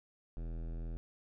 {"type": "tone with hard clipping", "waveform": "sine", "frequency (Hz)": 41.25, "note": "E1", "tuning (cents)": 2, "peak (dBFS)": -40, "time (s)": [0.37, 0.97], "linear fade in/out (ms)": 0, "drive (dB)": 18, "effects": []}